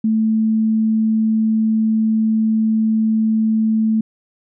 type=tone; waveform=sine; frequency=220 Hz; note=A3; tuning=in tune; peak=-13 dBFS; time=0.04-4.01 s; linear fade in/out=5 ms; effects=none